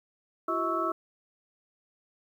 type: tone cluster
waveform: sine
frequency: 338.2 / 379.2 / 641 / 1113 / 1313 Hz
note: E4 / F#4 / E5 / C#6 / E6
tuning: +44 / +43 / -49 / +7 / -7 cents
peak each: -33 / -37 / -34 / -33 / -30 dBFS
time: 0.48-0.92 s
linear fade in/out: 5 ms
effects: 10-bit